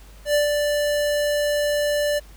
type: tone with ADSR envelope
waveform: square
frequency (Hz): 587.3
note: D5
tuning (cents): 0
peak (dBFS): -16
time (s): 0.25-2.2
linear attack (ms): 95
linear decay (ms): 130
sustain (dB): -4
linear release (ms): 22
effects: added 50 Hz sine -42 dBFS peak until 2.36 s + pink hiss -51 dBFS RMS until 2.36 s